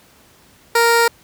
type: tone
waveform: 15% pulse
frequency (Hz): 466.2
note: A#4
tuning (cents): 0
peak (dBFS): -5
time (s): 0.75-1.08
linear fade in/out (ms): 5
effects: pink hiss -50 dBFS RMS until 1.23 s + high-pass 60 Hz 12 dB/octave